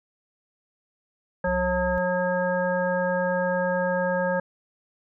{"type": "harmonic tone", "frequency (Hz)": 180.9, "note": "F#3", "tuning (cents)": -39, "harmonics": [1, 3, 5, 7, 9], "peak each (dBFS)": [-29, -24, -30, -37, -30], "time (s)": [1.44, 4.4], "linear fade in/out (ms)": 5}
{"type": "tone", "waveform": "sine", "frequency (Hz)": 63.5, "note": "B1", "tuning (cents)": 49, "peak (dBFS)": -31, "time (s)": [1.47, 1.98], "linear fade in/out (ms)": 0}
{"effects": []}